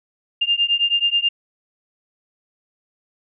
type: beating tone pair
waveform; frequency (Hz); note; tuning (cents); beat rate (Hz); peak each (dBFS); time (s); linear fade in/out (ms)
sine; 2800 / 2809.3; F7 / F7; +4 / +10; 9.3; -19; 0.41-1.29; 10
effects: none